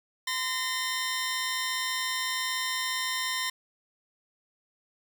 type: tone pair together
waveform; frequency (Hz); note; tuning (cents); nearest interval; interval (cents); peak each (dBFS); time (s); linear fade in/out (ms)
15% pulse; 1025.7 / 1834; C6 / A#6; -35 / -29; minor seventh; 1006; -25; 0.27-3.5; 5
effects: none